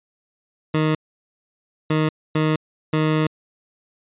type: tone bursts at uneven times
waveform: 20% pulse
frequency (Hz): 155.56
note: D#3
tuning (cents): 0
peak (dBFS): -12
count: 4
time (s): 0.74-0.95 / 1.9-2.09 / 2.35-2.56 / 2.93-3.27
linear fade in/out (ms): 5
effects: resampled to 8000 Hz